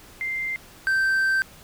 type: tone pair in turn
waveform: sine / triangle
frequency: 2090 / 1558.8 Hz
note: C7 / G6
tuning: -2 / -10 cents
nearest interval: perfect fourth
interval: 508 cents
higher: first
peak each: -25 / -17 dBFS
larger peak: second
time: 0.21-0.56 / 0.87-1.42 s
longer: second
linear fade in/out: 0 ms
effects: pink hiss -48 dBFS RMS until 1.63 s